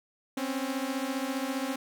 sawtooth beating tone pair, 259.5 / 274.5 Hz, C4 / C#4, -14 / -17 cents, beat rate 15 Hz, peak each -29 dBFS, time 0.37-1.76 s, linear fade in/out 5 ms, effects none

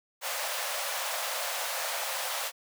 pink high-pass noise, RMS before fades -33 dBFS, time 0.21-2.52 s, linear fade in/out 50 ms, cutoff 510 Hz, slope 96 dB/octave, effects none

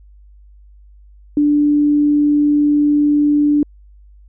sine tone, 293.7 Hz, D4, in tune, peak -10 dBFS, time 1.37-3.63 s, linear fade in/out 2 ms, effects added 50 Hz sine -41 dBFS peak until 4.28 s

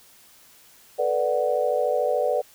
sine chord, B minor seventh, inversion third, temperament equal, 440 / 493.9 / 587.3 / 740 Hz, A4 / B4 / D5 / F#5, 0 / 0 / 0 / 0 cents, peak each -29 / -24 / -24 / -28 dBFS, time 0.98-2.42 s, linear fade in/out 20 ms, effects white hiss -53 dBFS RMS until 2.54 s

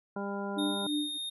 harmonic tone, 199.8 Hz, G3, 33 cents sharp, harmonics 1 / 2 / 3 / 4 / 5 / 7, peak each -36 / -39 / -41 / -42 / -43 / -44 dBFS, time 0.16-0.87 s, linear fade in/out 5 ms
sine tone with tremolo, 297 Hz, D4, 20 cents sharp, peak -28 dBFS, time 0.56-1.18 s, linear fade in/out 20 ms, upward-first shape sine, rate 3.1 Hz, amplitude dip 95%
square tone, 3686 Hz, A#7, 20 cents flat, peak -35 dBFS, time 0.58-1.3 s, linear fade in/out 10 ms
effects resampled to 32000 Hz

